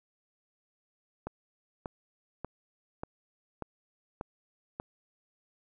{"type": "click train", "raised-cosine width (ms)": 1, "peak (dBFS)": -22, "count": 7, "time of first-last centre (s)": [1.27, 4.799], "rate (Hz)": 1.7, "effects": []}